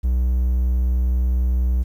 triangle tone, 62.1 Hz, B1, 10 cents sharp, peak -14 dBFS, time 0.03-1.84 s, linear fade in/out 20 ms, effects 9-bit

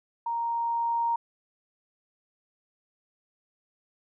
sine tone with level ramp, 932.3 Hz, A#5, in tune, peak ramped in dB -27 to -23 dBFS, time 0.26-1.16 s, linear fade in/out 5 ms, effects none

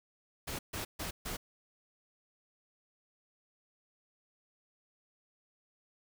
pink noise bursts, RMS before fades -39 dBFS, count 4, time 0.47-1.37 s, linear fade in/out 10 ms, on 120 ms, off 140 ms, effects none

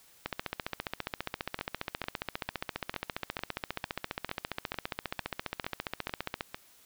two click trains, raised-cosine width 0.3 ms, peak -20 / -16 dBFS, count 12 / 92, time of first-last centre 1.59-6.545 / 0.26-6.409 s, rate 2.22 / 14.8 Hz, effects white hiss -60 dBFS RMS until 6.85 s

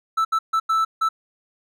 triangle tone bursts at uneven times, 1318.5 Hz, E6, in tune, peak -15 dBFS, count 5, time 0.17-0.25 / 0.32-0.39 / 0.53-0.6 / 0.69-0.85 / 1.01-1.09 s, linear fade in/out 10 ms, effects none

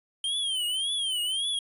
square tone with vibrato, 3146 Hz, G7, 6 cents sharp, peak -27 dBFS, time 0.24-1.59 s, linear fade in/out 2 ms, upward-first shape triangle, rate 1.8 Hz, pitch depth 170 cents each way, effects resampled to 32000 Hz

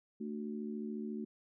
harmonic tone, 74.1 Hz, D2, 16 cents sharp, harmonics 3 / 4 / 5, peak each -39 / -46 / -45 dBFS, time 0.2-1.25 s, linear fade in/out 10 ms, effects none

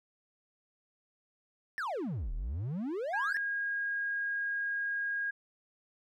triangle exponential two-way sweep, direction down then up, 1864.7 to 34.65 to 1864.7 Hz, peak -31 dBFS, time 1.78-3.37 s, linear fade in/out 0 ms, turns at 2.33 s
sine tone, 1632 Hz, G#6, 31 cents flat, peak -31 dBFS, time 3.13-5.31 s, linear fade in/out 10 ms
effects none

